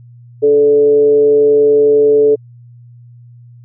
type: tone with frequency modulation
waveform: sine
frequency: 434.5 Hz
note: A4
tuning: 22 cents flat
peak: -6 dBFS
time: 0.42-2.36 s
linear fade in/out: 20 ms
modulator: 147 Hz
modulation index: 0.3
effects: added 120 Hz sine -36 dBFS peak until 3.64 s